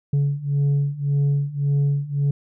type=beating tone pair; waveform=sine; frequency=141 / 142.8 Hz; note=C#3 / D3; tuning=+30 / -48 cents; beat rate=1.8 Hz; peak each=-20 / -18 dBFS; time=0.13-2.31 s; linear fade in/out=5 ms; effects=tanh soft clip ceiling -15 dBFS